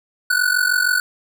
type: ring-modulated tone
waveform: square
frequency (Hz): 1482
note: F#6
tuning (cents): +2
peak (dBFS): -13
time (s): 0.3-1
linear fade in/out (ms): 2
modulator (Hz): 23.2
effects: none